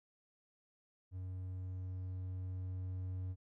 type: tone with level ramp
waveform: triangle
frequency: 92.5 Hz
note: F#2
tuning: in tune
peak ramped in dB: -39 to -36 dBFS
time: 1.11-3.36 s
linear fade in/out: 50 ms
effects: none